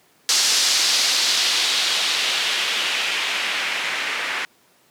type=noise with low-pass filter sweep; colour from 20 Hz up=blue; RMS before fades=-21 dBFS; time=0.29-4.45 s; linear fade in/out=0 ms; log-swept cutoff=5400 to 2000 Hz; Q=1.6; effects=pink hiss -57 dBFS RMS until 4.9 s + high-pass 200 Hz 12 dB/octave